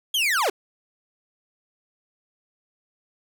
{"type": "linear sweep", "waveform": "40% pulse", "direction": "down", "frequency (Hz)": [3335, 329.6], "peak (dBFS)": -19, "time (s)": [0.14, 0.5], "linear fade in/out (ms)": 5, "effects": []}